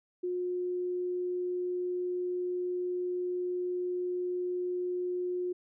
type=tone; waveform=sine; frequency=359.4 Hz; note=F4; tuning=50 cents sharp; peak=-30 dBFS; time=0.23-5.53 s; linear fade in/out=10 ms; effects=none